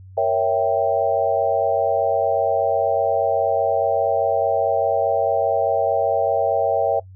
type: chord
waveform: sine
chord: A# diminished seventh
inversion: none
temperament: equal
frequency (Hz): 466.2 / 554.4 / 659.3 / 784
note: A#4 / C#5 / E5 / G5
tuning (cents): 0 / 0 / 0 / 0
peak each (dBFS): -24 / -21 / -20 / -22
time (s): 0.17-7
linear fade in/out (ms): 10
effects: noise-tail reverb RT60 0.1 s tail -22 dB re dry + added 94 Hz sine -39 dBFS peak until 7.15 s